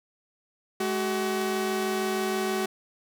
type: tone pair together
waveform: sawtooth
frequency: 212 / 377.7 Hz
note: G#3 / F#4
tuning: +36 / +36 cents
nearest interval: minor seventh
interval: 1000 cents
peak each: -27 / -23 dBFS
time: 0.8-2.66 s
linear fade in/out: 5 ms
effects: none